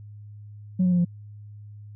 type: tone with pitch steps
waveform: sine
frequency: 184.1 / 180.62 / 177.21 / 173.87 Hz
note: F#3 / F#3 / F3 / F3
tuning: -8 / -41 / +26 / -7 cents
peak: -16 dBFS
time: 0.79-1.05 s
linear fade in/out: 10 ms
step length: 65 ms
effects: tanh soft clip ceiling -15 dBFS + added 104 Hz sine -40 dBFS peak until 1.95 s